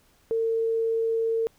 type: tone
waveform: sine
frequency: 452.9 Hz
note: A#4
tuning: 50 cents flat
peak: -22 dBFS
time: 0.31-1.47 s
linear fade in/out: 0 ms
effects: pink hiss -62 dBFS RMS until 1.58 s